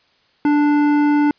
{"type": "tone with hard clipping", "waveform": "triangle", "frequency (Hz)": 293.7, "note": "D4", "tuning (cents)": 0, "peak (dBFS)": -14, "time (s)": [0.45, 1.31], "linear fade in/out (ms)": 2, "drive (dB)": 16, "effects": ["white hiss -58 dBFS RMS until 1.38 s", "resampled to 11025 Hz"]}